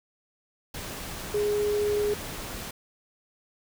sine tone in noise, 415.3 Hz, G#4, in tune, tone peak -23 dBFS, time 1.34-2.14 s, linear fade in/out 5 ms, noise pink, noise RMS -37 dBFS, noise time 0.74-2.71 s, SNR +11 dB, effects none

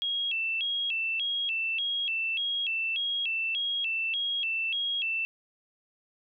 sine tone with vibrato, 2960 Hz, F#7, in tune, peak -27 dBFS, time 0.02-5.25 s, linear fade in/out 0 ms, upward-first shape square, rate 1.7 Hz, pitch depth 180 cents each way, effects none

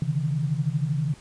sine tone cluster, 134.7 / 148.3 / 160.4 Hz, C#3 / D3 / E3, -49 / +17 / -47 cents, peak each -27 dBFS, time 0.02-1.14 s, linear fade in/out 2 ms, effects pink hiss -51 dBFS RMS until 1.2 s + resampled to 22050 Hz

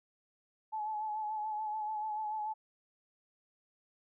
sine tone with vibrato, 857 Hz, A5, 46 cents flat, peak -34 dBFS, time 0.72-2.54 s, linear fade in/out 20 ms, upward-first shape sine, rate 6.9 Hz, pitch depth 36 cents each way, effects none

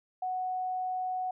sine tone, 740 Hz, F#5, in tune, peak -30 dBFS, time 0.22-1.31 s, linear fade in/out 5 ms, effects none

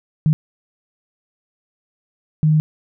sine tone bursts at uneven times, 154.5 Hz, D#3, 12 cents flat, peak -11 dBFS, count 2, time 0.26-0.33 / 2.43-2.6 s, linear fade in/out 0 ms, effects none

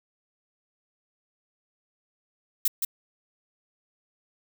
violet noise with echo, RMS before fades -22 dBFS, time 2.65-2.68 s, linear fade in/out 5 ms, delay 170 ms, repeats 1, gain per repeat -4 dB, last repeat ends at 2.85 s, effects none

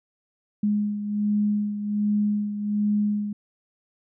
sine beating tone pair, 207.7 / 209 Hz, G#3 / G#3, 0 / +11 cents, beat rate 1.3 Hz, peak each -22 / -29 dBFS, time 0.63-3.33 s, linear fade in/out 5 ms, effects none

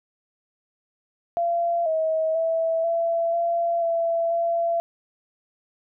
sine tone with pitch steps, 684 / 638 / 655 / 671 / 681 / 670 / 677 Hz, F5 / D#5 / E5 / E5 / F5 / E5 / E5, -36 / +43 / -11 / +31 / -44 / +28 / +46 cents, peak -20 dBFS, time 1.37-4.8 s, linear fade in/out 0 ms, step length 490 ms, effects none

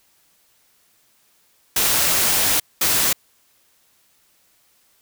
white noise bursts at uneven times, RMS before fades -18 dBFS, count 2, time 1.76-2.6 / 2.81-3.13 s, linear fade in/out 5 ms, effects white hiss -60 dBFS RMS until 5.01 s

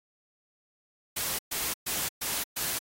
white noise bursts, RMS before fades -31 dBFS, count 5, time 1.16-2.79 s, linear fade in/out 10 ms, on 230 ms, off 120 ms, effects AAC 48 kbps

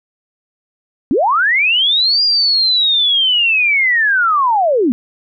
sine linear two-way sweep, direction up then down, 220 to 4866 to 220 Hz, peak -10 dBFS, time 1.11-4.92 s, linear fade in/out 0 ms, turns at 2.23 s, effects none

